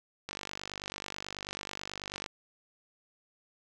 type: click train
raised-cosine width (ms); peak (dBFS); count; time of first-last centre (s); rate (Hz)
0.2; -20; 98; 0.29-2.262; 49.2
effects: none